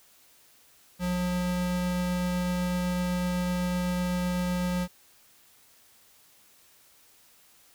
square tone pair together, 62.41 / 179.3 Hz, B1 / F3, +19 / +46 cents, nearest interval octave + tritone, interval 1827 cents, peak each -39 / -27 dBFS, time 0.99-4.88 s, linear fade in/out 50 ms, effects white hiss -59 dBFS RMS until 7.74 s

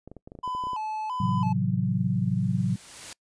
clicks, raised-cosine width 2 ms, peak -29 dBFS, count 12, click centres 0.076 / 0.116 / 0.167 / 0.275 / 0.319 / 0.352 / 0.389 / 0.477 / 0.55 / 0.638 / 0.67 / 0.733 s
triangle tone with vibrato, 932.3 Hz, A#5, in tune, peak -27 dBFS, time 0.43-1.53 s, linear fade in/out 10 ms, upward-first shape square, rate 1.5 Hz, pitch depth 130 cents each way
sine chord, F# half-diminished seventh, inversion first, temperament just, 111 / 133.2 / 166.5 / 185 Hz, A2 / C3 / E3 / F#3, +16 / +31 / +18 / 0 cents, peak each -29 / -28 / -31 / -26 dBFS, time 1.2-2.76 s, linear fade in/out 5 ms
white noise with exponential growth, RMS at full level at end -38 dBFS, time 1.84-3.13 s, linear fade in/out 1 ms, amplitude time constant 280 ms
effects noise-tail reverb RT60 0.1 s tail -25 dB re dry + resampled to 22050 Hz

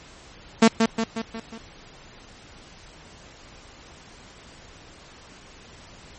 sawtooth tone with echo, 225.8 Hz, A3, 45 cents sharp, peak -7 dBFS, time 0.62-0.68 s, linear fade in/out 5 ms, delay 180 ms, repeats 5, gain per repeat -5 dB, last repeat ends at 1.58 s, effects pink hiss -47 dBFS RMS until 6.18 s + MP3 32 kbps

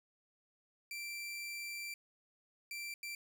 sawtooth tone bursts at uneven times, 2349 Hz, D7, in tune, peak -38 dBFS, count 3, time 0.91-1.94 / 2.71-2.94 / 3.03-3.15 s, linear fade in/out 2 ms, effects none

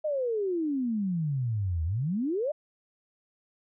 sine exponential two-way sweep, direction down then up, 630 to 77.5 to 630 Hz, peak -26 dBFS, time 0.04-2.52 s, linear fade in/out 10 ms, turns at 1.84 s, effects none

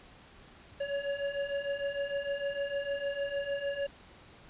square beating tone pair, 558 / 564.6 Hz, C#5 / C#5, +11 / +32 cents, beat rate 6.6 Hz, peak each -38 / -34 dBFS, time 0.8-3.87 s, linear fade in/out 10 ms, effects pink hiss -55 dBFS RMS until 4.49 s + resampled to 8000 Hz

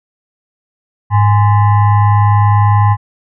sine tone with frequency modulation, 103.83 Hz, G#2, in tune, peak -6 dBFS, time 1.1-2.97 s, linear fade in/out 50 ms, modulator 930 Hz, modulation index 0.68, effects none

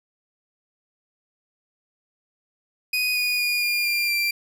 30% pulse tone with pitch steps, 2489 / 2463 / 2438 / 2413 / 2388 / 2363 Hz, D#7 / D#7 / D#7 / D7 / D7 / D7, 0 / -18 / -36 / +46 / +28 / +10 cents, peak -18 dBFS, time 2.93-4.31 s, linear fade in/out 5 ms, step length 230 ms, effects none

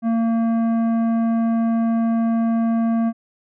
sine tone with tanh clipping, 228.4 Hz, A#3, 35 cents flat, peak -18 dBFS, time 0.02-3.13 s, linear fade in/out 50 ms, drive 11 dB, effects none

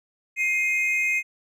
triangle tone pair together, 2115 / 2509 Hz, C7 / D#7, +18 / +14 cents, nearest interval minor third, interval 296 cents, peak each -22 dBFS, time 0.36-1.23 s, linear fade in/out 50 ms, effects none

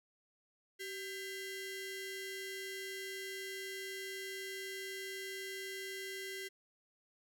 sawtooth ring-modulated tone, 1200 Hz, D6, 37 cents sharp, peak -35 dBFS, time 0.79-6.49 s, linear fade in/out 20 ms, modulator 816 Hz, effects none

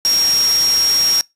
sine tone in noise, 5588 Hz, F8, in tune, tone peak -12 dBFS, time 0.05-1.21 s, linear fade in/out 0 ms, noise white, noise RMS -23 dBFS, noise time 0.05-1.21 s, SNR +8 dB, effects noise-tail reverb RT60 0.2 s tail -25 dB re dry + resampled to 32000 Hz

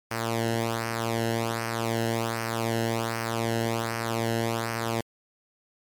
sawtooth tone with flanger, 114.7 Hz, A#2, 28 cents flat, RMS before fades -28 dBFS, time 0.11-5.01 s, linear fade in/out 5 ms, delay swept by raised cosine 0.27 to 0.86 ms, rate 1.3 Hz, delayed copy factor -0.75, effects MP3 96 kbps

